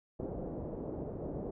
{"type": "low-pass noise", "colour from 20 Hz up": "white", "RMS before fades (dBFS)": -40, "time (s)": [0.19, 1.51], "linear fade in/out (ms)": 10, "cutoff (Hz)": 540, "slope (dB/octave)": 24, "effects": []}